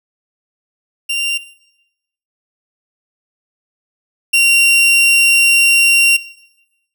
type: tone pair in turn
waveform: 40% pulse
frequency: 2776 / 2757 Hz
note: F7 / F7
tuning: -11 / -23 cents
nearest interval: unison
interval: 12 cents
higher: first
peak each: -14 / -7 dBFS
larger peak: second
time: 1.09-1.38 / 4.33-6.17 s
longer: second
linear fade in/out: 10 ms
effects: noise-tail reverb RT60 0.9 s tail -17 dB re dry